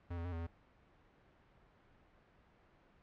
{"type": "tone with pitch steps", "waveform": "square", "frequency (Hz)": [86.8, 84.4, 88.8, 83, 84], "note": ["F2", "E2", "F2", "E2", "E2"], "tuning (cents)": [-10, 41, 29, 12, 33], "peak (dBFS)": -40, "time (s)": [0.1, 0.47], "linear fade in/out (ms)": 10, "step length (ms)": 74, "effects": ["pink hiss -67 dBFS RMS until 3.02 s", "low-pass 2000 Hz 12 dB/octave"]}